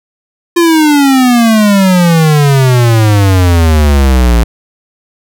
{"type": "exponential sweep", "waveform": "square", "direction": "down", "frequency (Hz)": [348.8, 56.1], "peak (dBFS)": -5, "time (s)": [0.56, 4.44], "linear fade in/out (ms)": 10, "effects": []}